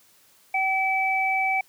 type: tone pair together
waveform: sine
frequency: 765 / 2302 Hz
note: G5 / D7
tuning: -42 / -35 cents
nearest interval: octave + perfect fifth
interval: 1907 cents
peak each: -24 / -23 dBFS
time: 0.54-1.61 s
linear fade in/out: 5 ms
effects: white hiss -58 dBFS RMS until 1.68 s + high-pass 60 Hz 12 dB/octave